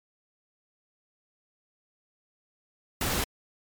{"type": "noise", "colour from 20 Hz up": "pink", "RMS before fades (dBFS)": -28, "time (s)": [3.01, 3.24], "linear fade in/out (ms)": 2, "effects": ["MP3 96 kbps"]}